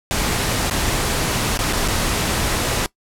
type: noise with dropouts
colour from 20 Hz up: pink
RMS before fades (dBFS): -20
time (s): 0.11-2.86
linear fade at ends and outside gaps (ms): 0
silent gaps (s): 0.698-0.71 / 1.574-1.59 / 1.727-1.732 / 1.878-1.884
effects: noise-tail reverb RT60 0.1 s tail -20 dB re dry + low-pass 12000 Hz 12 dB/octave